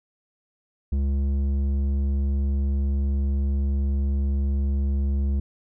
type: tone with low-pass filter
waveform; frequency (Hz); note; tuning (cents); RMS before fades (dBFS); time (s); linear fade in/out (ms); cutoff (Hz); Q
square; 69.3; C#2; 0; -23; 0.92-5.4; 5; 210; 0.74
effects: none